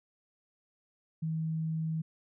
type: tone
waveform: sine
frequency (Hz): 160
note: D#3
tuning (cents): +49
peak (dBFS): -30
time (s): 1.22-2.02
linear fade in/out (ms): 10
effects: none